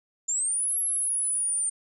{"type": "linear two-way sweep", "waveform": "sine", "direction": "up then down", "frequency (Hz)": [7040, 11280, 8930], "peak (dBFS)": -24, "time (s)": [0.28, 1.7], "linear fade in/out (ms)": 10, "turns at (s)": 0.78, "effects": []}